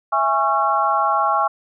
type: tone cluster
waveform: sine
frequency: 659 / 823 / 1103 / 1357 Hz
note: E5 / G#5 / C#6 / E6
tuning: -1 / -16 / -9 / +50 cents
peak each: -24 / -20 / -19 / -22 dBFS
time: 0.12-1.48 s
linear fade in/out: 10 ms
effects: none